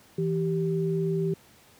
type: tone pair together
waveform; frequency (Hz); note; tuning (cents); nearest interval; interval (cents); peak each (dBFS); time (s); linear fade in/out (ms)
sine; 163.9 / 389.6; E3 / G4; -10 / -11; octave + minor third; 1499; -26 / -27; 0.18-1.34; 5
effects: pink hiss -56 dBFS RMS until 1.79 s + high-pass 80 Hz 12 dB/octave